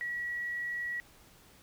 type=tone; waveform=sine; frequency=1926 Hz; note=B6; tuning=44 cents flat; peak=-33 dBFS; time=0.01-1 s; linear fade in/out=0 ms; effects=pink hiss -59 dBFS RMS until 1.62 s